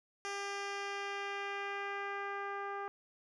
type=tone with low-pass filter sweep; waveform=10% pulse; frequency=400 Hz; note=G4; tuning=35 cents sharp; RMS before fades=-40 dBFS; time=0.25-2.88 s; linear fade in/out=0 ms; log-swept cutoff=6600 to 1200 Hz; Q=1.2; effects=none